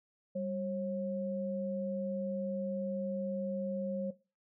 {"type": "tone pair together", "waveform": "sine", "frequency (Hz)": [195.8, 541.8], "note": ["G3", "C#5"], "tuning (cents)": [-2, -40], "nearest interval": "octave + tritone", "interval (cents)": 1762, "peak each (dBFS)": [-37, -34], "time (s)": [0.35, 4.11], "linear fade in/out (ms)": 10, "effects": ["noise-tail reverb RT60 0.3 s tail -18 dB re dry"]}